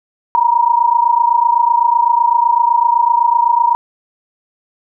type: tone pair together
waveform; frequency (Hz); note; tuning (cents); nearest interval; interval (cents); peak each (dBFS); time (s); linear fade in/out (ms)
sine; 934 / 961.9; A#5 / B5; +3 / -46; minor second; 51; -12; 0.35-3.75; 0
effects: none